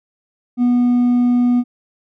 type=tone with hard clipping; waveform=sine; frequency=244.4 Hz; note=B3; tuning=18 cents flat; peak=-12 dBFS; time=0.57-1.64 s; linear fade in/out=50 ms; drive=2 dB; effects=none